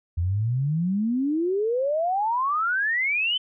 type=exponential sweep; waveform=sine; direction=up; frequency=82 to 3100 Hz; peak=-21 dBFS; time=0.17-3.38 s; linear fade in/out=10 ms; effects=none